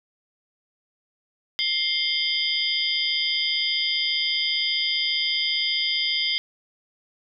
sine tone cluster, 2108 / 3093 / 3248 / 3578 / 4894 Hz, C7 / G7 / G#7 / A7 / D#8, +12 / -24 / -39 / +28 / -29 cents, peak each -28 dBFS, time 1.59-6.38 s, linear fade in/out 0 ms, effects none

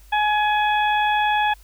harmonic tone, 842 Hz, G#5, 24 cents sharp, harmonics 1 / 2 / 3 / 4, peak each -18 / -24 / -28 / -30 dBFS, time 0.12-1.54 s, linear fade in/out 10 ms, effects added 50 Hz sine -45 dBFS peak until 1.63 s + white hiss -55 dBFS RMS until 1.63 s

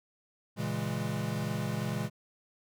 square chord, A# half-diminished seventh, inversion none, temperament equal, 116.54 / 138.59 / 164.81 / 207.7 Hz, A#2 / C#3 / E3 / G#3, 0 / 0 / 0 / 0 cents, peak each -37 / -38 / -38 / -37 dBFS, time 0.56-2.1 s, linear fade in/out 50 ms, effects none

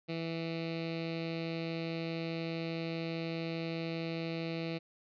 10% pulse tone with notch filter, 164.81 Hz, E3, in tune, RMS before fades -37 dBFS, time 0.08-4.79 s, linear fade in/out 20 ms, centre 970 Hz, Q 0.76, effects resampled to 11025 Hz

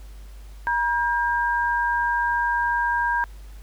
sine tone pair together, 953 / 1602.7 Hz, A#5 / G6, +38 / +38 cents, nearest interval major sixth, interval 900 cents, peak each -22 / -23 dBFS, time 0.67-3.24 s, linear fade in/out 0 ms, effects added 50 Hz sine -38 dBFS peak until 3.62 s + pink hiss -54 dBFS RMS until 3.62 s

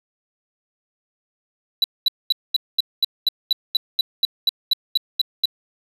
triangle tone bursts, 3951 Hz, B7, in tune, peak -12 dBFS, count 16, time 1.82-5.456 s, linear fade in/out 2 ms, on 21 ms, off 220 ms, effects resampled to 32000 Hz

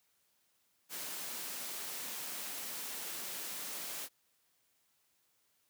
white high-pass noise, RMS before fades -42 dBFS, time 0.89-4.09 s, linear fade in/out 50 ms, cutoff 160 Hz, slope 24 dB/octave, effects white hiss -75 dBFS RMS until 5.69 s + high-pass 60 Hz 12 dB/octave

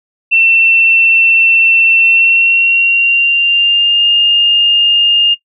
sine tone with pitch glide, 2692 to 2823 Hz, E7 to F7, +36 to +18 cents, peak -6 dBFS, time 0.31-5.35 s, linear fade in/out 20 ms, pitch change +82 cents, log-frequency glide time 1.96-4.05 s, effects noise-tail reverb RT60 0.1 s tail -18 dB re dry

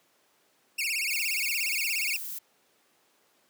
sawtooth tone with vibrato, 2449 Hz, D#7, 28 cents flat, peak -24 dBFS, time 0.78-2.17 s, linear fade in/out 10 ms, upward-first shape sine, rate 17 Hz, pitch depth 220 cents each way
violet noise, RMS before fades -37 dBFS, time 1.1-2.39 s, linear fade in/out 10 ms
effects pink hiss -66 dBFS RMS until 3.49 s + high-pass 300 Hz 12 dB/octave

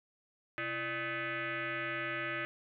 sine tone with frequency modulation, 128.8 Hz, C3, 27 cents flat, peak -34 dBFS, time 0.58-2.45 s, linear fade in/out 0 ms, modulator 466 Hz, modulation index 5, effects none

